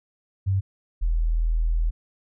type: tone pair in turn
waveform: sine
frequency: 96.6 / 40.76 Hz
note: G2 / E1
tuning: -25 / -19 cents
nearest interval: octave + minor third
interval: 1494 cents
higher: first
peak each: -19 dBFS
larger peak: neither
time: 0.46-0.61 / 1.01-1.91 s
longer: second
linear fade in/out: 20 ms
effects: none